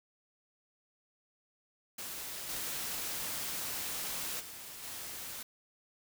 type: noise with level steps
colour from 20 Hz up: white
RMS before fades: -42 / -38 / -47 / -43 dBFS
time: 1.98-5.43 s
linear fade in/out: 5 ms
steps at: 2.48 / 4.39 / 4.82 s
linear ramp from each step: 20 ms
effects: none